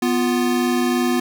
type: tone pair together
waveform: square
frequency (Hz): 246.9 / 350.1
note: B3 / F4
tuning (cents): 0 / +4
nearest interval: tritone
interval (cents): 604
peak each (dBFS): -19 / -22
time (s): 0.02-1.2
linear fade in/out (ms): 5
effects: none